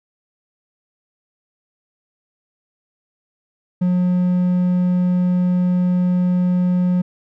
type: tone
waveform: triangle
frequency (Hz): 180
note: F#3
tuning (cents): -47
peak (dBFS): -12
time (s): 3.81-7.02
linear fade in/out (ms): 10
effects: none